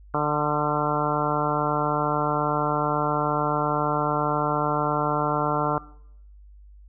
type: harmonic tone with a mistuned harmonic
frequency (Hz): 148.8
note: D3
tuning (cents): +23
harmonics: 1 / 2 / 3 / 4 / 5 / 6 / 7 / 8 / 9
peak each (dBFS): -30 / -30 / -30 / -30 / -30 / -30 / -30 / -30 / -30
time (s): 0.14-5.78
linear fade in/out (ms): 2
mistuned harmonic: 9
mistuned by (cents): +21
effects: noise-tail reverb RT60 0.7 s tail -20 dB re dry + added 50 Hz sine -45 dBFS peak until 6.88 s